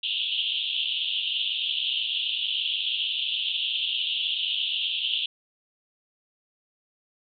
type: band-pass noise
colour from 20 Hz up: pink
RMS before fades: -28 dBFS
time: 0.03-5.26 s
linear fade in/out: 5 ms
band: 2800 to 3600 Hz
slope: 96 dB/octave
effects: none